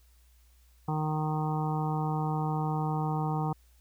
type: harmonic tone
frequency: 154.5 Hz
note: D#3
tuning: 12 cents flat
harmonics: 1 / 2 / 3 / 5 / 6 / 7 / 8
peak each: -29 / -38 / -40 / -35 / -38 / -42 / -43 dBFS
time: 0.88-3.53 s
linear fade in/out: 5 ms
effects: added 60 Hz sine -58 dBFS peak until 3.8 s + white hiss -68 dBFS RMS until 3.8 s